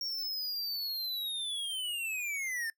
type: linear sweep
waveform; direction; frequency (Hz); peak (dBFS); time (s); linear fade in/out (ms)
square; down; 5560 to 1769; -34; 0.01-2.7; 2
effects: noise-tail reverb RT60 0.1 s tail -22 dB re dry